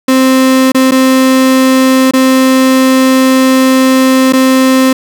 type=tone with dropouts; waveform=35% pulse; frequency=261.6 Hz; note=C4; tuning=in tune; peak=-3 dBFS; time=0.08-4.93 s; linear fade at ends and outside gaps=5 ms; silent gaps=0.72-0.746 / 0.911-0.918 / 2.111-2.135 / 4.325-4.333 s; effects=none